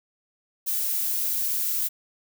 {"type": "noise", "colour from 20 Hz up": "violet", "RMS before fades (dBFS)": -26, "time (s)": [0.66, 1.89], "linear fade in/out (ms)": 20, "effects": []}